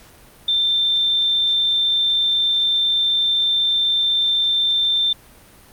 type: tone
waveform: sine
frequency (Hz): 3572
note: A7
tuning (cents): +25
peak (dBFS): -15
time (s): 0.48-5.13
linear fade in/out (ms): 5
effects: pink hiss -47 dBFS RMS until 5.72 s + Opus 48 kbps